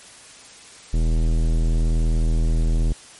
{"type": "tone with tanh clipping", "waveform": "sine", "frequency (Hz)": 40.48, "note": "E1", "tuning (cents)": -31, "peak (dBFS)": -18, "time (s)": [0.93, 2.93], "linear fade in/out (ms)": 10, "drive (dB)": 18, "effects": ["white hiss -44 dBFS RMS until 3.19 s", "MP3 48 kbps"]}